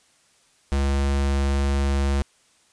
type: tone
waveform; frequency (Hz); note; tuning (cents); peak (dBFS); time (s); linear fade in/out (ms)
square; 69.3; C#2; 0; -20; 0.72-2.22; 0
effects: white hiss -60 dBFS RMS until 2.72 s + resampled to 22050 Hz